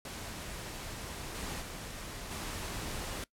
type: noise with level steps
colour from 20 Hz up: pink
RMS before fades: -42 / -39 / -43 / -39 dBFS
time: 0.05-3.24 s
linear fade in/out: 2 ms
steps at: 1.34 / 1.6 / 2.3 s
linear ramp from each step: 20 ms
effects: noise-tail reverb RT60 0.1 s tail -20 dB re dry + low-pass 12000 Hz 12 dB/octave